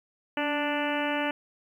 harmonic tone with a mistuned harmonic, 293.7 Hz, D4, in tune, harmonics 1 / 2 / 3 / 4 / 5 / 6 / 7 / 8 / 9 / 10, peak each -31 / -32 / -33 / -40 / -36 / -36 / -40 / -39 / -38 / -39 dBFS, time 0.37-1.31 s, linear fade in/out 2 ms, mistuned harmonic 1, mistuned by -33 cents, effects 10-bit

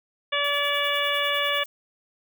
harmonic tone, 575 Hz, D5, 37 cents flat, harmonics 1 / 2 / 3 / 4 / 5 / 6, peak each -29 / -29 / -29 / -29 / -29 / -29 dBFS, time 0.32-1.64 s, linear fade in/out 10 ms
violet noise with tremolo, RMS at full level -41 dBFS, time 0.44-1.66 s, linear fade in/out 2 ms, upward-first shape sine, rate 10 Hz, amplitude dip 70%
effects none

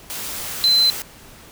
sine tone in noise, 4064 Hz, B7, 49 cents sharp, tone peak -12 dBFS, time 0.64-0.9 s, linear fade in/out 0 ms, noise white, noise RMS -29 dBFS, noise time 0.1-1.02 s, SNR +14 dB, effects pink hiss -44 dBFS RMS until 1.51 s

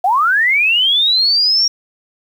sine linear sweep, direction up, 692 to 5620 Hz, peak -10 dBFS, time 0.04-1.68 s, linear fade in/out 5 ms, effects 7-bit

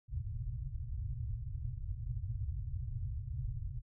white low-pass noise, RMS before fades -39 dBFS, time 0.08-3.82 s, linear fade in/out 50 ms, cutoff 130 Hz, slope 96 dB/octave, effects none

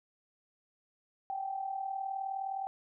sine tone with amplitude modulation, 777 Hz, G5, 16 cents flat, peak -31 dBFS, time 1.3-2.67 s, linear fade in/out 0 ms, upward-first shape sine, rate 39.6 Hz, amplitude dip 65%, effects none

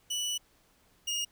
25% pulse tone pair in turn, 2960 / 2853 Hz, F#7 / F7, 0 / +36 cents, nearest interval minor second, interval 64 cents, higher first, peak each -27 / -26 dBFS, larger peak second, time 0.1-0.38 / 1.07-1.25 s, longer first, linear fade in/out 10 ms, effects pink hiss -66 dBFS RMS until 1.31 s

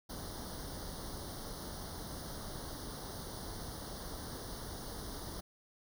pink noise with comb filter, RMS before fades -44 dBFS, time 0.09-5.41 s, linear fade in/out 10 ms, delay 0.2 ms, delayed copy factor +1, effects none

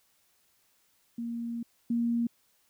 sine tone pair in turn, 234 / 234.9 Hz, A#3 / A#3, +7 / +13 cents, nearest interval unison, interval 6 cents, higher second, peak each -32 / -25 dBFS, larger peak second, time 1.18-1.63 / 1.9-2.27 s, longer first, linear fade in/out 5 ms, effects white hiss -69 dBFS RMS until 2.69 s

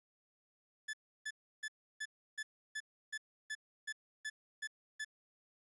40% pulse tone bursts, 1732 Hz, A6, 28 cents flat, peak -38 dBFS, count 12, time 0.88-5.048 s, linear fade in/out 10 ms, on 54 ms, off 320 ms, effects resampled to 24000 Hz + 12-bit

